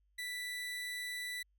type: tone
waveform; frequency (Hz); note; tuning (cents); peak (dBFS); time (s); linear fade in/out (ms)
30% pulse; 1975.5; B6; 0; -36; 0.18-1.43; 10
effects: added 50 Hz sine -70 dBFS peak until 1.58 s